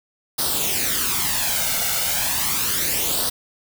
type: noise with flanger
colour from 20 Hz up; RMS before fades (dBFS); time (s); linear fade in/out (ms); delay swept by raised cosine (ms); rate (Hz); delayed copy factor
white; -22; 0.38-3.3; 10; 0.21 to 1.41; 0.34; +0.65
effects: none